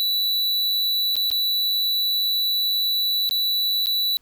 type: tone with dropouts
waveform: square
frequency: 3951 Hz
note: B7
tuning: in tune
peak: -20 dBFS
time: 0-4.17 s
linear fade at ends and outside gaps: 0 ms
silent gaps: 1.155-1.166 / 1.302-1.315 / 3.292-3.31 / 3.859-3.869 s
effects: pink hiss -65 dBFS RMS until 4.21 s